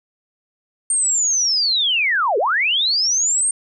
sine linear two-way sweep, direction down then up, 8790 to 383.2 to 8790 Hz, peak -15 dBFS, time 0.9-3.51 s, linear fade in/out 2 ms, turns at 2.38 s, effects none

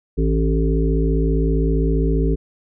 harmonic tone with a mistuned harmonic, 55 Hz, A1, in tune, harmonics 1 / 3 / 5 / 7 / 8, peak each -17 / -22 / -24 / -25 / -26 dBFS, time 0.17-2.36 s, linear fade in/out 20 ms, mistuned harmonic 3, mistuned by -49 cents, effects none

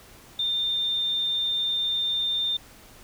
sine tone, 3608 Hz, A7, 43 cents sharp, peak -23 dBFS, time 0.39-2.57 s, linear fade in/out 5 ms, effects pink hiss -50 dBFS RMS until 3.03 s

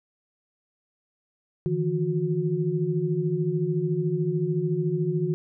sine tone cluster, 151.5 / 165.2 / 363.5 Hz, D#3 / E3 / F#4, -46 / +4 / -31 cents, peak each -27 dBFS, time 1.66-5.34 s, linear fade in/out 0 ms, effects none

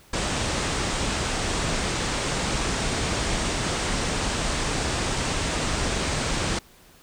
pink low-pass noise, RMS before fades -26 dBFS, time 0.13-6.59 s, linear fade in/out 5 ms, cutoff 9100 Hz, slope 96 dB/octave, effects pink hiss -53 dBFS RMS until 7.02 s

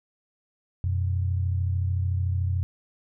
sine tone pair together, 89.88 / 123.47 Hz, F#2 / B2, -50 / 0 cents, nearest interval perfect fourth, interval 550 cents, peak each -23 / -31 dBFS, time 0.84-2.63 s, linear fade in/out 0 ms, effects none

